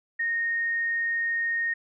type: tone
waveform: sine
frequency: 1853 Hz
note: A#6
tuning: 11 cents flat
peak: -24 dBFS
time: 0.19-1.74 s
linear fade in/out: 10 ms
effects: none